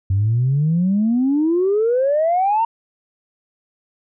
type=exponential sweep; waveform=sine; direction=up; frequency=93.5 to 932.3 Hz; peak=-13 dBFS; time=0.1-2.65 s; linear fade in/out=5 ms; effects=tanh soft clip ceiling -10 dBFS